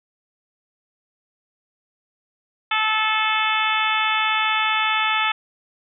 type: harmonic tone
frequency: 435.4 Hz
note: A4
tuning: 18 cents flat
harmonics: 2 / 3 / 4 / 5 / 6 / 7 / 8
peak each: -25 / -23 / -27 / -26 / -25 / -29 / -28 dBFS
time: 2.71-5.32 s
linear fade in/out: 5 ms
effects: none